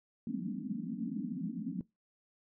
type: band-pass noise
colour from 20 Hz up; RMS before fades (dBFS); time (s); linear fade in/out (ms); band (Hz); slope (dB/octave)
pink; -38; 0.27-1.81; 2; 170 to 290; 96
effects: noise-tail reverb RT60 0.2 s tail -22 dB re dry